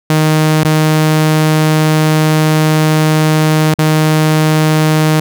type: tone with dropouts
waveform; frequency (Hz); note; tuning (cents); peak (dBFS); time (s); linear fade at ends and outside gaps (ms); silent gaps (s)
sawtooth; 155.56; D#3; 0; -4; 0.1-5.2; 2; 0.634-0.649 / 3.741-3.787
effects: none